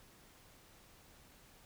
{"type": "silence", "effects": ["pink hiss -62 dBFS RMS until 1.65 s"]}